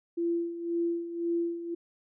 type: tone with tremolo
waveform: sine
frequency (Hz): 340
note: F4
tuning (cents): -46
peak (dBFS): -25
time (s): 0.17-1.75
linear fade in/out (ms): 10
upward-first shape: sine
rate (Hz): 1.9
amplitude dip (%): 70
effects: none